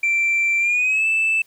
sine tone with pitch glide, 2349 to 2637 Hz, D7 to E7, 0 to 0 cents, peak -14 dBFS, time 0.03-1.42 s, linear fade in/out 5 ms, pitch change +200 cents, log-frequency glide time 0.59-1.06 s, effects tanh soft clip ceiling -14 dBFS + white hiss -57 dBFS RMS until 1.46 s

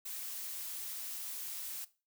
blue noise, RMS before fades -42 dBFS, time 0.05-1.85 s, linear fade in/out 10 ms, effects noise-tail reverb RT60 0.3 s tail -17 dB re dry

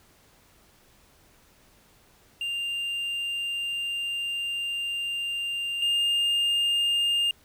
triangle tone pair in turn, 2794 / 2813 Hz, F7 / F7, 0 / +12 cents, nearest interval unison, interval 12 cents, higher second, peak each -26 / -20 dBFS, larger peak second, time 2.41-5.82 / 5.82-7.31 s, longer first, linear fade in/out 2 ms, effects pink hiss -59 dBFS RMS until 7.44 s

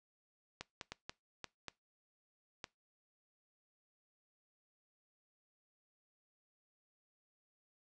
clicks, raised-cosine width 0.2 ms, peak -25 dBFS, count 7, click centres 0.61 / 0.812 / 0.92 / 1.095 / 1.443 / 1.683 / 2.642 s, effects noise-tail reverb RT60 0.2 s tail -22 dB re dry + resampled to 22050 Hz

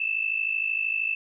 sine tone pair together, 2613 / 2666 Hz, E7 / E7, -16 / +19 cents, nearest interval unison, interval 35 cents, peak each -27 dBFS, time 0-1.15 s, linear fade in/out 5 ms, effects none

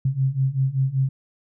sine beating tone pair, 130.81 / 136.01 Hz, C3 / C#3, 0 / -33 cents, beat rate 5.2 Hz, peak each -23 / -21 dBFS, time 0.05-1.09 s, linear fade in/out 5 ms, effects none

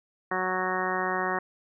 harmonic tone, 185 Hz, F#3, in tune, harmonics 1 / 2 / 3 / 4 / 5 / 6 / 7 / 8 / 9 / 10, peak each -38 / -33 / -37 / -33 / -36 / -32 / -38 / -37 / -38 / -33 dBFS, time 0.31-1.39 s, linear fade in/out 5 ms, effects none

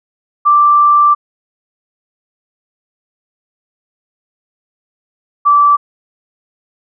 sine tone pair in turn, 1174.7 / 1161.9 Hz, D6 / D6, 0 / -19 cents, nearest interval unison, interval 19 cents, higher first, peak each -5 dBFS, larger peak neither, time 0.45-1.15 / 5.45-5.77 s, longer first, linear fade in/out 20 ms, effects none

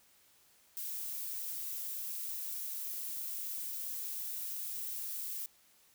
violet noise, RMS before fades -40 dBFS, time 0.77-5.46 s, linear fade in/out 0 ms, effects white hiss -66 dBFS RMS until 5.94 s

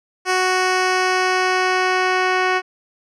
10% pulse tone with low-pass filter sweep, 370 Hz, F#4, in tune, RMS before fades -18 dBFS, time 0.25-2.62 s, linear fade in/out 50 ms, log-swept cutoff 7200 to 3400 Hz, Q 0.92, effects none

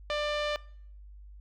sawtooth tone with low-pass filter, 594 Hz, D5, 20 cents sharp, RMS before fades -31 dBFS, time 0.1-0.56 s, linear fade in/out 0 ms, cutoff 3700 Hz, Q 1.6, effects noise-tail reverb RT60 0.6 s tail -22 dB re dry + added 50 Hz sine -46 dBFS peak until 1.4 s

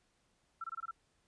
sine tone bursts, 1340 Hz, E6, 28 cents sharp, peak -38 dBFS, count 6, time 0.61-0.911 s, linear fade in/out 5 ms, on 31 ms, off 23 ms, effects pink hiss -75 dBFS RMS until 1.27 s + resampled to 22050 Hz

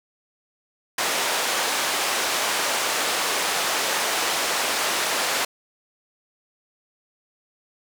pink band-pass noise, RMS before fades -24 dBFS, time 0.98-5.45 s, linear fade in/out 5 ms, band 590 to 10000 Hz, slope 12 dB/octave, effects none

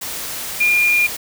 sine tone in noise, 2412 Hz, D7, 46 cents sharp, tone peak -12 dBFS, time 0.6-1.07 s, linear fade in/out 10 ms, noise white, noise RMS -27 dBFS, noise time 0.01-1.17 s, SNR +12 dB, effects none

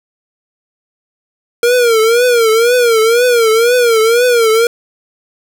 square tone with vibrato, 467.4 Hz, A#4, 5 cents sharp, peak -8 dBFS, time 1.63-4.67 s, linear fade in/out 2 ms, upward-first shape triangle, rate 2 Hz, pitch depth 130 cents each way, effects none

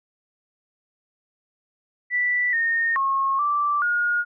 sine tone with pitch steps, 1969 / 1839 / 1086 / 1169 / 1433 Hz, B6 / A#6 / C#6 / D6 / F6, -6 / -24 / -36 / -8 / +44 cents, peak -19 dBFS, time 2.1-4.25 s, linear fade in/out 50 ms, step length 430 ms, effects none

